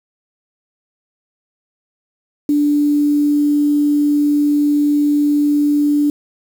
sine tone with quantisation, 292.7 Hz, D4, 6 cents flat, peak -11 dBFS, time 2.49-6.1 s, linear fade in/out 2 ms, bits 6, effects none

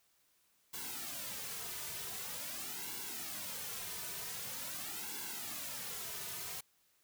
white noise with flanger, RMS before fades -43 dBFS, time 0.73-6.61 s, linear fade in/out 10 ms, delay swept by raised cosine 1.6 to 3.7 ms, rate 0.45 Hz, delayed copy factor -0.85, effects white hiss -73 dBFS RMS until 7.03 s

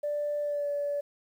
sine tone with pitch glide, 587.3 to 576.2 Hz, D5 to D5, 0 to -33 cents, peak -27 dBFS, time 0.03-1.01 s, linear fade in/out 10 ms, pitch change -33 cents, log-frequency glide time 0.41-0.68 s, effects tanh soft clip ceiling -23 dBFS + 10-bit

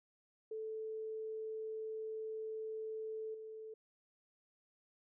sine tone with level steps, 438.6 Hz, A4, 6 cents flat, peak -40 / -46 dBFS, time 0.51-3.74 s, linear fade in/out 5 ms, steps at 3.34 s, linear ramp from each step 5 ms, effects none

